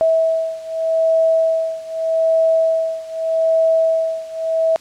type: beating tone pair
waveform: sine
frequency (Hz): 649 / 649.82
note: E5 / E5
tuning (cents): -27 / -25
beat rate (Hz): 0.82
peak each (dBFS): -16 / -18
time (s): 0.01-4.76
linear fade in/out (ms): 0
effects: white hiss -45 dBFS RMS until 4.8 s + low-pass 7000 Hz 12 dB/octave